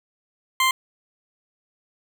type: tone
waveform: 20% pulse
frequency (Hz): 1046.5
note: C6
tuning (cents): 0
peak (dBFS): -12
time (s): 0.6-0.71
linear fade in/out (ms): 2
effects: none